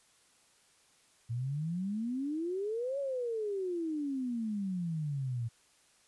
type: exponential two-way sweep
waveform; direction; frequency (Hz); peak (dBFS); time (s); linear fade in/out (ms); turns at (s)
sine; up then down; 113.1 to 567 to 113.1; -32; 1.29-5.49; 20; 2.99
effects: white hiss -66 dBFS RMS until 6.07 s + resampled to 24000 Hz